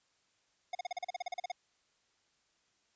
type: tone bursts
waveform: square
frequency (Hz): 722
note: F#5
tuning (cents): -43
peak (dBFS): -35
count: 14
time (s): 0.73-1.518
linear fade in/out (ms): 5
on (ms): 21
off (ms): 38
effects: white hiss -74 dBFS RMS until 2.95 s + resampled to 16000 Hz